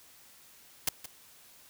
white noise with echo, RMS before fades -27 dBFS, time 0.87-0.89 s, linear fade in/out 5 ms, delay 170 ms, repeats 1, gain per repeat -14 dB, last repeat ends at 1.06 s, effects white hiss -57 dBFS RMS until 1.69 s

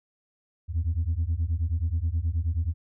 sine beating tone pair, 77.9 / 87.3 Hz, D#2 / F2, +3 / 0 cents, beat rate 9.4 Hz, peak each -25 dBFS, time 0.68-2.74 s, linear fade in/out 50 ms, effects tanh soft clip ceiling -20 dBFS

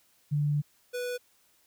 sine / square tone pair in turn, 146.83 / 492.2 Hz, D3 / B4, 0 / -6 cents, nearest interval octave + major sixth, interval 2094 cents, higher second, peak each -24 / -32 dBFS, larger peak first, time 0.31-0.62 / 0.93-1.18 s, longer first, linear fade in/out 20 ms, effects white hiss -66 dBFS RMS until 1.66 s

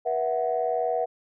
sine chord, B suspended fourth, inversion none, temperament equal with one note detuned, 483.4 / 659.3 / 740 Hz, B4 / E5 / F#5, -37 / 0 / 0 cents, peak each -27 dBFS, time 0.05-1.06 s, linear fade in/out 20 ms, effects tanh soft clip ceiling -14 dBFS

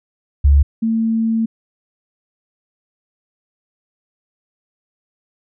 sine tone pair in turn, 70.9 / 225.1 Hz, C#2 / A3, +40 / +40 cents, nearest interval octave + minor sixth, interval 2000 cents, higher second, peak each -7 / -14 dBFS, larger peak first, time 0.44-0.63 / 0.82-1.46 s, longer second, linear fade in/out 10 ms, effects none

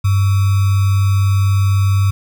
sine tone with sample-and-hold, 98 Hz, G2, in tune, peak -10 dBFS, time 0.04-2.11 s, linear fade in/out 10 ms, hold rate 1225 Hz, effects none

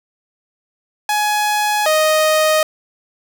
sawtooth tone pair in turn, 840 / 622.5 Hz, G#5 / D#5, +19 / +1 cents, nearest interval perfect fourth, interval 518 cents, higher first, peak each -11 / -8 dBFS, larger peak second, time 1.09-1.86 / 1.86-2.63 s, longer neither, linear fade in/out 2 ms, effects none

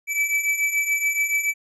square beating tone pair, 2302 / 2309 Hz, D7 / D7, -35 / -30 cents, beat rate 7 Hz, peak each -27 / -22 dBFS, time 0.07-1.54 s, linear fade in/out 50 ms, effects resampled to 32000 Hz

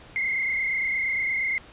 sine tone with frequency modulation, 2111 Hz, C7, 15 cents sharp, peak -23 dBFS, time 0.16-1.58 s, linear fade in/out 0 ms, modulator 28.6 Hz, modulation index 2.4, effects pink hiss -48 dBFS RMS until 1.72 s + resampled to 8000 Hz

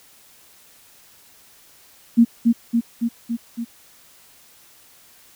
sine tone with echo, 233.1 Hz, A#3, in tune, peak -8 dBFS, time 2.17-2.25 s, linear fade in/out 20 ms, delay 280 ms, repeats 5, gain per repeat -3 dB, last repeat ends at 3.65 s, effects white hiss -51 dBFS RMS until 5.35 s

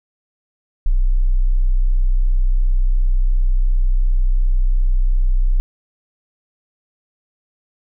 sine tone, 31.39 Hz, B0, 29 cents sharp, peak -11 dBFS, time 0.86-5.6 s, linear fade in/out 0 ms, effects none

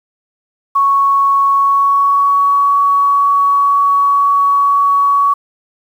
sine tone with pitch glide, 1108.7 to 1125.5 Hz, C#6 to C#6, 0 to +26 cents, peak -8 dBFS, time 0.75-5.34 s, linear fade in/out 10 ms, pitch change +26 cents, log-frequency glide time 1.55-2.41 s, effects 7-bit

